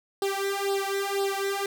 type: tone with flanger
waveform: sawtooth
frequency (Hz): 394.9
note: G4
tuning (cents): +13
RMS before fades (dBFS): -28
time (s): 0.22-1.66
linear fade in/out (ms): 2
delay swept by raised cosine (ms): 0.22 to 2.02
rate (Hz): 2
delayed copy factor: +1
effects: none